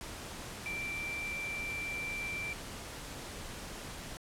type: tone in noise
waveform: sine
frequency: 2349 Hz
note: D7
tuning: in tune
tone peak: -36 dBFS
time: 0.66-2.53 s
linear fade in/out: 0 ms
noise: pink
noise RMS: -44 dBFS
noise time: 0.01-4.17 s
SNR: +5 dB
effects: low-pass 11000 Hz 12 dB/octave